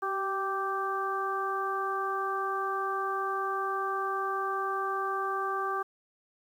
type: harmonic tone with a mistuned harmonic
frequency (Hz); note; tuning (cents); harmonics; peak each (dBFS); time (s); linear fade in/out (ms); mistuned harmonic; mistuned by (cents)
390.7; G4; -6; 1 / 2 / 3 / 4; -35 / -36 / -31 / -38; 0.02-5.83; 10; 1; -25
effects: 10-bit

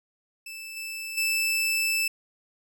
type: tone with level steps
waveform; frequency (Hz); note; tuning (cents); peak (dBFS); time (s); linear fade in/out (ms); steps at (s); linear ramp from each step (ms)
sawtooth; 2637; E7; 0; -34 / -30 / -20; 0.46-2.08; 5; 0.76 / 1.17; 10
effects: none

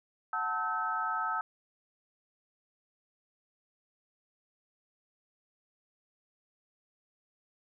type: tone cluster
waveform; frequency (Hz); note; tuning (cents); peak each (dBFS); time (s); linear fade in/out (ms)
sine; 736 / 886 / 1295 / 1537; F#5 / A5 / E6 / G6; -9 / +12 / -31 / -35; -40 / -36 / -32 / -38; 0.33-1.41; 2
effects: none

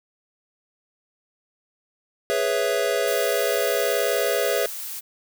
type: chord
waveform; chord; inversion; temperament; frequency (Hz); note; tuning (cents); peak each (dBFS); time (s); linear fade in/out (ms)
square; C# minor seventh; second; equal; 415.3 / 493.9 / 554.4 / 659.3; G#4 / B4 / C#5 / E5; 0 / 0 / 0 / 0; -27; 2.3-4.66; 0
type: noise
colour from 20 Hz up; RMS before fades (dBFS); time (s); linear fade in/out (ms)
blue; -33; 3.06-5.01; 20
effects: none

